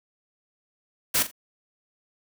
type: noise with echo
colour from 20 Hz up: white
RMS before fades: -22 dBFS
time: 1.14-1.23 s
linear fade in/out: 10 ms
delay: 42 ms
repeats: 2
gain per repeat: -12 dB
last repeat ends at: 1.314 s
effects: none